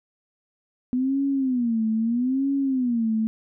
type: tone with vibrato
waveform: sine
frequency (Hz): 246.9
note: B3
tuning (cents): 0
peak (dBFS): -20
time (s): 0.93-3.27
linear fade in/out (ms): 0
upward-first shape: sine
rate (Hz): 0.78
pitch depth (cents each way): 200
effects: none